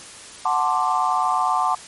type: chord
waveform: sine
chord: D dominant seventh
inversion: first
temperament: equal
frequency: 740 / 880 / 1046.5 / 1174.7 Hz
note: F#5 / A5 / C6 / D6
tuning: 0 / 0 / 0 / 0 cents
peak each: -23 dBFS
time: 0.45-1.75 s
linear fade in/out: 5 ms
effects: white hiss -40 dBFS RMS until 1.87 s + MP3 48 kbps